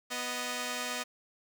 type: tone pair together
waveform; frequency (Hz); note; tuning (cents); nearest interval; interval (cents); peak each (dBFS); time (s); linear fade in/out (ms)
5% pulse; 246.9 / 622.1; B3 / D#5; 0 / 0; octave + major third; 1600; -25; 0.1-1.04; 20
effects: none